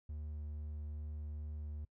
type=tone; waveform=triangle; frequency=75.2 Hz; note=D2; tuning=42 cents sharp; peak=-39 dBFS; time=0.09-1.85 s; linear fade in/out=5 ms; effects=noise-tail reverb RT60 0.1 s tail -25 dB re dry